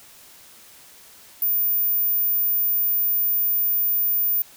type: tone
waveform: sine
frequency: 14800 Hz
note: A#9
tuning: 14 cents flat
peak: -18 dBFS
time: 1.42-4.42 s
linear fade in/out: 2 ms
effects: white hiss -48 dBFS RMS until 4.56 s